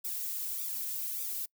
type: noise with flanger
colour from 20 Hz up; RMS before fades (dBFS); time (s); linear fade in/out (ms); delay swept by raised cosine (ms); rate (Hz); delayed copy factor
violet; -36; 0.04-1.46; 10; 0.82 to 2.82; 1.7; +0.95
effects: noise-tail reverb RT60 0.1 s tail -25 dB re dry